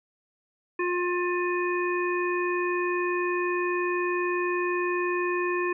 harmonic tone, 355.2 Hz, F4, 29 cents sharp, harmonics 1 / 3 / 5 / 7, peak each -26 / -31 / -33 / -34 dBFS, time 0.79-5.73 s, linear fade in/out 5 ms, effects none

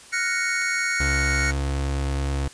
square chord, Gb major seventh, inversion third, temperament equal, 1396.9 / 1480 / 1864.7 / 2217 Hz, F6 / Gb6 / Bb6 / Db7, 0 / 0 / 0 / 0 cents, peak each -31 / -29 / -29 / -26 dBFS, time 0.12-1.52 s, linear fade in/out 20 ms
clicks, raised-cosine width 0.2 ms, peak -27 dBFS, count 2, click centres 0.618 / 1.244 s
35% pulse tone, 69.3 Hz, C#2, in tune, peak -21 dBFS, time 1-2.48 s, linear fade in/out 5 ms
effects white hiss -46 dBFS RMS until 2.53 s + resampled to 22050 Hz

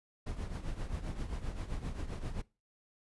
brown noise with tremolo, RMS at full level -35 dBFS, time 0.26-2.42 s, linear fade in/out 10 ms, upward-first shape triangle, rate 7.6 Hz, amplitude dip 75%, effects noise-tail reverb RT60 0.3 s tail -22 dB re dry + resampled to 24000 Hz

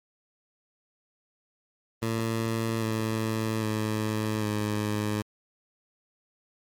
15% pulse tone with pitch steps, 113.1 / 110.64 / 108.24 / 105.89 Hz, A2 / A2 / A2 / G#2, +48 / +10 / -28 / +34 cents, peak -20 dBFS, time 2.02-5.22 s, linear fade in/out 5 ms, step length 800 ms, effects MP3 96 kbps

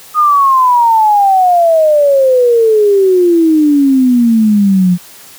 sine exponential sweep, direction down, 1244.5 to 174.61 Hz, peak -5 dBFS, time 0.14-4.98 s, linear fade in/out 50 ms, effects white hiss -36 dBFS RMS until 5.38 s + high-pass 100 Hz 12 dB/octave

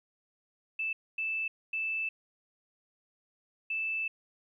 sine tone bursts at uneven times, 2637 Hz, E7, in tune, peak -30 dBFS, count 4, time 0.79-0.93 / 1.18-1.48 / 1.73-2.09 / 3.7-4.08 s, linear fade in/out 5 ms, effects 12-bit

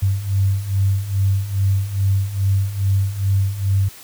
sine beating tone pair, 96.1 / 98.5 Hz, G2 / G2, -34 / +9 cents, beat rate 2.4 Hz, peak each -21 / -17 dBFS, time 0.02-3.89 s, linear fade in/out 10 ms, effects white hiss -41 dBFS RMS until 4.03 s

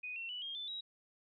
sine tone with pitch steps, 2489 / 2714 / 2960 / 3228 / 3520 / 3839 Hz, D#7 / E7 / F#7 / G#7 / A7 / B7, 0 / +50 / 0 / -50 / 0 / -50 cents, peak -40 dBFS, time 0.03-0.81 s, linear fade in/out 10 ms, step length 130 ms, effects none

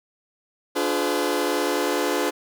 sawtooth chord, D diminished seventh, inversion none, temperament just, 293.7 / 352.4 / 422.9 / 507.5 Hz, D4 / F4 / Ab4 / Cb5, 0 / +16 / +31 / +47 cents, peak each -23 dBFS, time 0.75-2.31 s, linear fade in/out 20 ms, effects none

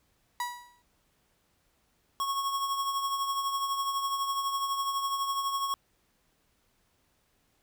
35% pulse tone with exponential decay, 971 Hz, B5, 30 cents flat, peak -26 dBFS, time 0.4-0.82 s, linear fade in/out 2 ms, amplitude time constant 91 ms
square tone with tremolo, 1100 Hz, C#6, 14 cents flat, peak -27 dBFS, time 2.2-5.74 s, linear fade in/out 0 ms, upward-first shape triangle, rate 12 Hz, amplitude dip 55%
effects pink hiss -71 dBFS RMS until 7.62 s

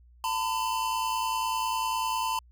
square tone pair together, 898 / 1008 Hz, A5 / B5, +35 / +35 cents, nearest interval major second, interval 200 cents, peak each -31 / -30 dBFS, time 0.24-2.39 s, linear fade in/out 2 ms, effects added 60 Hz sine -53 dBFS peak until 2.51 s

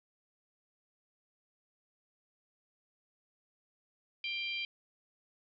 harmonic tone, 790 Hz, G5, 13 cents sharp, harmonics 3 / 4 / 5 / 6, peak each -37 / -39 / -48 / -46 dBFS, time 4.24-4.65 s, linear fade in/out 2 ms, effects none

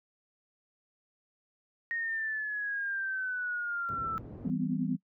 sine exponential sweep, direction down, 1866 to 1316 Hz, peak -31 dBFS, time 1.91-4.18 s, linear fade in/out 0 ms
pink low-pass noise, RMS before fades -41 dBFS, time 3.89-4.5 s, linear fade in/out 0 ms, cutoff 370 Hz, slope 12 dB/octave
sine chord, C major seventh, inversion first, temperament equal with one note detuned, 164.81 / 196 / 246.9 / 257.3 Hz, E3 / G3 / B3 / C4, 0 / 0 / 0 / -29 cents, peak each -34 dBFS, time 4.44-4.97 s, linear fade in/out 20 ms
effects noise-tail reverb RT60 0.1 s tail -22 dB re dry + high-pass 80 Hz 12 dB/octave

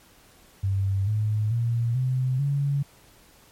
sine tone with pitch steps, 97.5 / 106.94 / 117.29 / 128.65 / 141.11 Hz, G2 / A2 / A#2 / C3 / C#3, -9 / -49 / +11 / -29 / +31 cents, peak -21 dBFS, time 0.63-2.83 s, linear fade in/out 10 ms, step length 440 ms, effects pink hiss -55 dBFS RMS until 3.51 s + MP3 64 kbps

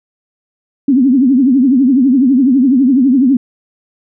sine tone with vibrato, 261.6 Hz, C4, in tune, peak -6 dBFS, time 0.88-3.37 s, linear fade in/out 5 ms, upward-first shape triangle, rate 12 Hz, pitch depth 190 cents each way, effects none

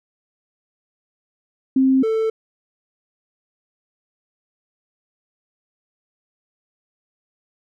sine / triangle tone pair in turn, 264.3 / 443.4 Hz, C4 / A4, +18 / +13 cents, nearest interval major sixth, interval 895 cents, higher second, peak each -12 / -15 dBFS, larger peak first, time 1.76-2.03 / 2.03-2.3 s, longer neither, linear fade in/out 5 ms, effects none

